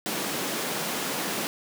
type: high-pass noise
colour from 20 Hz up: pink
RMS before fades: -30 dBFS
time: 0.06-1.47 s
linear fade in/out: 0 ms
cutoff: 180 Hz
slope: 24 dB/octave
effects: none